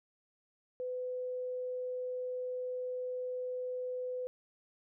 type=tone; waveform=sine; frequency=503 Hz; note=B4; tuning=32 cents sharp; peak=-35 dBFS; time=0.8-4.27 s; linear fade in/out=0 ms; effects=none